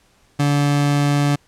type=tone; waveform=30% pulse; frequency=144.1 Hz; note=D3; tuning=33 cents flat; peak=-12 dBFS; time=0.39-1.36 s; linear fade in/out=10 ms; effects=pink hiss -57 dBFS RMS until 1.47 s + low-pass 10000 Hz 12 dB/octave